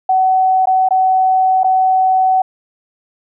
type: tone with dropouts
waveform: sine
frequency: 753 Hz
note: F#5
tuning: 30 cents sharp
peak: -9 dBFS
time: 0.09-2.42 s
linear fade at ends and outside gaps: 5 ms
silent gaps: 0.657-0.671 / 0.888-0.907 / 1.634-1.643 s
effects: none